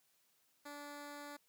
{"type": "tone", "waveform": "10% pulse", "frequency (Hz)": 290, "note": "D4", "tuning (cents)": -22, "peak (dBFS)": -39, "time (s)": [0.65, 1.37], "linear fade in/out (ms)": 10, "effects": ["white hiss -75 dBFS RMS until 1.48 s", "high-pass 100 Hz 12 dB/octave"]}